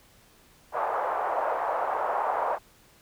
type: band-pass noise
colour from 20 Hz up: white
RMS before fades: -28 dBFS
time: 0.72-2.59 s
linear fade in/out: 50 ms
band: 590 to 1000 Hz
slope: 24 dB/octave
effects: pink hiss -58 dBFS RMS until 3.01 s